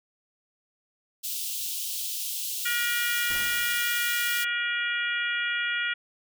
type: high-pass noise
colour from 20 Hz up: white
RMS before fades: -32 dBFS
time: 1.23-4.45 s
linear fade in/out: 20 ms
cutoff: 2800 Hz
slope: 48 dB/octave
type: harmonic tone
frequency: 476.8 Hz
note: A#4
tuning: 39 cents sharp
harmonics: 3 / 4 / 5 / 6 / 7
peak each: -29 / -31 / -33 / -35 / -36 dBFS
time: 2.65-5.94 s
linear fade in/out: 10 ms
type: noise with exponential decay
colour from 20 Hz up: pink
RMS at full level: -39 dBFS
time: 3.3-4.36 s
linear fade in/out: 0 ms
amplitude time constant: 230 ms
effects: none